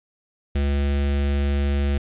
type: tone with notch filter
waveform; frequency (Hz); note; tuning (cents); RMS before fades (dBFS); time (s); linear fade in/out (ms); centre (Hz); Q
square; 70.7; C#2; +35; -21; 0.55-1.98; 5; 1000; 1.3
effects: resampled to 8000 Hz + 9-bit